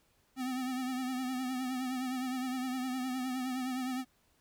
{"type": "tone with vibrato", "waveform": "square", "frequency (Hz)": 256.2, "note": "C4", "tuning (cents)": -36, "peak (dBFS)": -34, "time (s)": [0.36, 4.05], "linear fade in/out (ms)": 50, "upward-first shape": "triangle", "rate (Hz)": 9.7, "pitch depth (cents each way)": 59, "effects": ["pink hiss -71 dBFS RMS until 4.4 s"]}